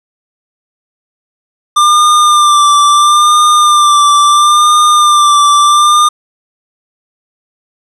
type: tone with vibrato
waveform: square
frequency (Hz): 1191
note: D6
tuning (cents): +24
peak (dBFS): -5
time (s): 1.76-6.09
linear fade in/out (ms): 10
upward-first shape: sine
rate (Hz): 0.74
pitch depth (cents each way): 33
effects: resampled to 24000 Hz + 7-bit